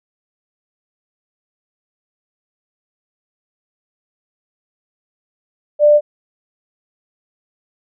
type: tone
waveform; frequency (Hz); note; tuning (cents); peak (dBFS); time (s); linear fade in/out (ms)
sine; 593; D5; +17; -6; 5.79-6.01; 50
effects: none